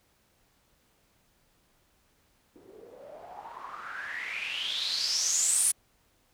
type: noise with low-pass filter sweep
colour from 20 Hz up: blue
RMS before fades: -32 dBFS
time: 2.55-5.72 s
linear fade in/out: 10 ms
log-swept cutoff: 330 to 10000 Hz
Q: 8
effects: pink hiss -68 dBFS RMS until 6.33 s